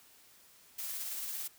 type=noise with tremolo; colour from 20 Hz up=blue; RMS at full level=-38 dBFS; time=0.78-1.48 s; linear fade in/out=10 ms; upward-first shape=triangle; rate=18 Hz; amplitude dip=30%; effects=white hiss -61 dBFS RMS until 1.58 s